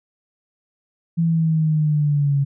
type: linear sweep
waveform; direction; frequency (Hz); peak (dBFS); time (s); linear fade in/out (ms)
sine; down; 167.7 to 138.59; -15; 1.17-2.45; 20
effects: none